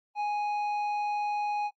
sine tone with tanh clipping, 830.6 Hz, G#5, in tune, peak -29 dBFS, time 0.15-1.71 s, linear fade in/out 50 ms, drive 8 dB, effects noise-tail reverb RT60 0.1 s tail -24 dB re dry + AAC 48 kbps

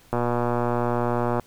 click train, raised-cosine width 1 ms, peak -10 dBFS, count 153, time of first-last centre 0.13-1.397 s, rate 120 Hz, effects pink hiss -55 dBFS RMS until 1.46 s

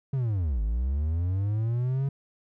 triangle linear two-way sweep, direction down then up, 140 to 50.4 to 140 Hz, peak -22 dBFS, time 0.13-2.09 s, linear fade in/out 5 ms, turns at 0.62 s, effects none

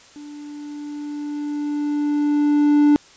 triangle tone with level ramp, 293.7 Hz, D4, in tune, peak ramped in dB -33 to -8 dBFS, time 0.16-2.96 s, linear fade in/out 0 ms, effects white hiss -48 dBFS RMS until 3.16 s + resampled to 16000 Hz

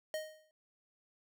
square tone with exponential decay, 622.3 Hz, D#5, in tune, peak -34 dBFS, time 0.14-0.51 s, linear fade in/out 1 ms, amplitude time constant 79 ms, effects none

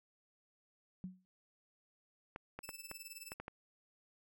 sine tone with exponential decay, 185 Hz, F#3, in tune, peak -38 dBFS, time 1.04-1.25 s, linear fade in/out 0 ms, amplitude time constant 44 ms
clicks, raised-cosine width 0.5 ms, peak -29 dBFS, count 7, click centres 2.361 / 2.59 / 2.691 / 2.914 / 3.319 / 3.4 / 3.481 s
10% pulse tone with tremolo, 2637 Hz, E7, in tune, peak -37 dBFS, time 2.63-3.34 s, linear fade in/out 10 ms, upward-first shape sine, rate 19 Hz, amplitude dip 80%
effects none

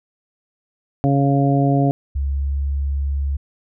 harmonic tone, 139.3 Hz, C#3, 9 cents sharp, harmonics 1 / 2 / 3 / 4 / 5, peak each -16 / -18 / -26 / -26 / -22 dBFS, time 1.04-1.91 s, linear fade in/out 0 ms
sine tone with pitch glide, 69.3 to 69.82 Hz, C#2 to C#2, 0 to +13 cents, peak -18 dBFS, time 2.15-3.37 s, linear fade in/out 10 ms, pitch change +13 cents, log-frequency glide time 2.31-2.56 s
effects none

